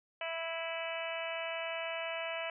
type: harmonic tone with a mistuned harmonic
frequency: 329.6 Hz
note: E4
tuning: in tune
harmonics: 2 / 3 / 4 / 5 / 6 / 7 / 8 / 9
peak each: -39 / -46 / -47 / -47 / -47 / -44 / -44 / -45 dBFS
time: 0.21-2.5 s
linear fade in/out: 2 ms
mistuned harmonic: 8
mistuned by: -25 cents
effects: none